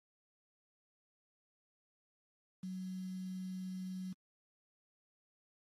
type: tone with quantisation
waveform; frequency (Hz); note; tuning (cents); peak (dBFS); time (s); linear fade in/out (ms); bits
sine; 186; F#3; +9; -40; 2.63-4.13; 5; 10
effects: AAC 32 kbps